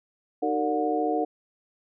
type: tone cluster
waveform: sine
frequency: 307.4 / 381.3 / 455.1 / 582 / 725 Hz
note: D#4 / G4 / A#4 / D5 / F#5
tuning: -21 / -48 / -42 / -16 / -35 cents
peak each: -28 / -35 / -28 / -34 / -27 dBFS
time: 0.42-1.25 s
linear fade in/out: 10 ms
effects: none